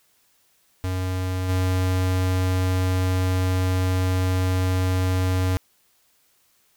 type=tone with level steps; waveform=square; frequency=92.5 Hz; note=F#2; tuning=in tune; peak=-24 / -20 dBFS; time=0.84-5.57 s; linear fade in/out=0 ms; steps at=1.48 s; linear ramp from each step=20 ms; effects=white hiss -63 dBFS RMS until 6.76 s